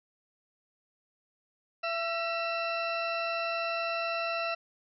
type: harmonic tone with a mistuned harmonic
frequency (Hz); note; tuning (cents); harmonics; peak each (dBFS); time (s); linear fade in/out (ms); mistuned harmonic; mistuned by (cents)
671; E5; +31; 1 / 2 / 3 / 4 / 6 / 7 / 8; -33 / -35 / -44 / -35 / -43 / -52 / -47; 1.83-4.55; 10; 3; -69
effects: none